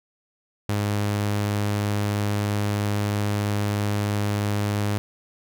sawtooth tone, 103.1 Hz, G#2, 12 cents flat, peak -18 dBFS, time 0.69-4.98 s, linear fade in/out 0 ms, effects none

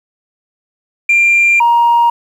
sine tone pair in turn, 2382 / 942 Hz, D7 / A#5, +24 / +18 cents, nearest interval octave + major third, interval 1606 cents, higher first, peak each -5 dBFS, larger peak neither, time 1.09-1.6 / 1.6-2.1 s, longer first, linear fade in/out 5 ms, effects tanh soft clip ceiling -4 dBFS + 7-bit

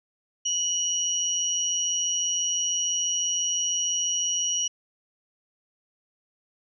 sine tone pair together, 2949 / 5763 Hz, F#7 / F#8, -6 / -47 cents, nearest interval octave, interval 1159 cents, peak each -28 / -25 dBFS, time 0.45-4.68 s, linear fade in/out 10 ms, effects none

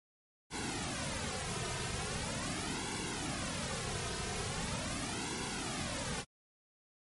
pink noise with flanger, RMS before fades -38 dBFS, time 0.5-6.25 s, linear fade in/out 50 ms, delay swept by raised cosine 1.6 to 3.6 ms, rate 0.41 Hz, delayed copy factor -0.85, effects MP3 48 kbps

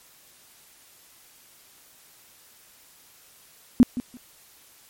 sine tone with echo, 246.2 Hz, B3, 5 cents flat, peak -9 dBFS, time 3.8-3.83 s, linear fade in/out 0 ms, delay 170 ms, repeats 2, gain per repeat -15 dB, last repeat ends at 4.17 s, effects white hiss -54 dBFS RMS until 4.89 s + MP3 64 kbps

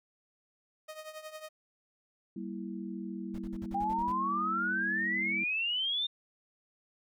sawtooth tone with tremolo, 622.3 Hz, D#5, in tune, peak -36 dBFS, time 0.88-1.49 s, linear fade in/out 10 ms, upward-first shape triangle, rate 11 Hz, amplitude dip 80%
sine chord, E diminished, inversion first, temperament equal with one note detuned, 196 / 235.9 / 329.6 Hz, G3 / Bb3 / E4, 0 / +21 / 0 cents, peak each -39 / -42 / -42 dBFS, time 2.36-5.44 s, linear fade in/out 5 ms
brown noise bursts, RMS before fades -44 dBFS, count 9, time 3.34-4.121 s, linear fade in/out 5 ms, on 45 ms, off 47 ms
sine exponential sweep, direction up, 784 to 3662 Hz, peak -29 dBFS, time 3.74-6.07 s, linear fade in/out 10 ms
effects none

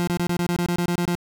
30% pulse tone bursts, 174.61 Hz, F3, in tune, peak -18 dBFS, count 12, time 0-1.152 s, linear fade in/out 0 ms, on 74 ms, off 24 ms, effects none

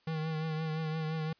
square tone with vibrato, 158.1 Hz, D#3, 28 cents sharp, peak -33 dBFS, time 0.07-1.33 s, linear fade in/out 5 ms, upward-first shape triangle, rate 5.8 Hz, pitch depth 41 cents each way, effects white hiss -69 dBFS RMS until 1.39 s + resampled to 11025 Hz

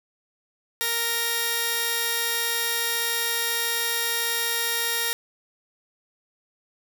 5% pulse tone pair together, 465.4 / 1861.6 Hz, A#4 / A#6, -3 / -3 cents, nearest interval 2 octaves, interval 2400 cents, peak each -16 dBFS, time 0.81-5.13 s, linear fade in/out 0 ms, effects 7-bit

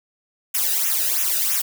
blue noise with flanger, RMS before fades -21 dBFS, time 0.54-1.62 s, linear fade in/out 10 ms, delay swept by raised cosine 0.22 to 0.94 ms, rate 3 Hz, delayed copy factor -0.9, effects none

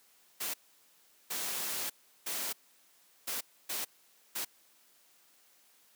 white noise bursts at uneven times, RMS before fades -36 dBFS, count 6, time 0.4-0.54 / 1.3-1.9 / 2.26-2.53 / 3.27-3.41 / 3.69-3.85 / 4.35-4.45 s, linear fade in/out 10 ms, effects white hiss -65 dBFS RMS until 5.95 s + high-pass 200 Hz 12 dB/octave

